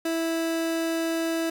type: tone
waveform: 30% pulse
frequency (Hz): 328.5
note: E4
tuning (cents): -6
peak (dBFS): -22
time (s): 0.05-1.5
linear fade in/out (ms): 5
effects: 9-bit